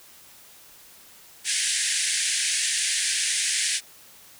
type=band-pass noise; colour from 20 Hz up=white; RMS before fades=-25 dBFS; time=1.44-3.81 s; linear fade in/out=50 ms; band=1600 to 10000 Hz; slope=96 dB/octave; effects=white hiss -50 dBFS RMS until 4.39 s